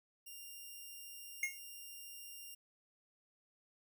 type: tone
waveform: 5% pulse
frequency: 2794 Hz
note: F7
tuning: in tune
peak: -40 dBFS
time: 0.26-2.55 s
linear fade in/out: 10 ms
type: tone with exponential decay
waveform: square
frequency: 2149 Hz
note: C7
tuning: 46 cents sharp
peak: -31 dBFS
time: 1.43-1.59 s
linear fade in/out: 2 ms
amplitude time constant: 33 ms
effects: none